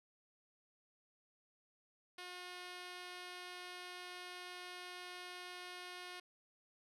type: tone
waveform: 5% pulse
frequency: 359.6 Hz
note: F#4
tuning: 49 cents flat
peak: -36 dBFS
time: 2.18-6.2 s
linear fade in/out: 5 ms
effects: low-pass 9000 Hz 12 dB/octave